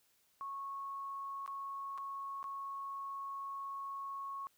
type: tone with dropouts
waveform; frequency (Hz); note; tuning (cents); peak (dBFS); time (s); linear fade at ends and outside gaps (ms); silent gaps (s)
sine; 1101; C#6; -12; -40; 0.41-4.47; 0; 1.462-1.477 / 1.977-1.982 / 2.429-2.441
effects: white hiss -73 dBFS RMS until 4.57 s